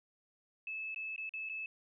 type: tone with dropouts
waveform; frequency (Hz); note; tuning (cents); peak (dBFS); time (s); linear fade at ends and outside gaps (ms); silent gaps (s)
sine; 2608; E7; -19; -38; 0.67-1.66; 2; 0.946-0.96 / 1.162-1.179 / 1.293-1.337 / 1.49-1.496
effects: none